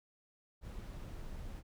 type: noise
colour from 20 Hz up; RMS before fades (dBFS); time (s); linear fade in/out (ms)
brown; -45; 0.61-1.63; 50
effects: none

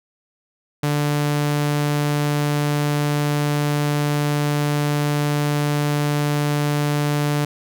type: tone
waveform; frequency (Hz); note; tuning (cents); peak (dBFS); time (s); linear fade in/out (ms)
sawtooth; 146.83; D3; 0; -14; 0.83-7.45; 5
effects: none

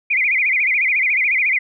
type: tone with vibrato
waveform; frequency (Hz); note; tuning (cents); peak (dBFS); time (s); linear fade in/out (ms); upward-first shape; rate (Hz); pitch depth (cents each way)
sine; 2229; C#7; +9; -14; 0.1-1.59; 10; sine; 14; 180
effects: none

